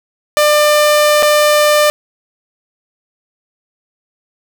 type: tone with dropouts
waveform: sawtooth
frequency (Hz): 597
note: D5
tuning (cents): +28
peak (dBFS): -4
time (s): 0.37-1.9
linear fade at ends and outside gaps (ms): 0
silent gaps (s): 1.225-1.229
effects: none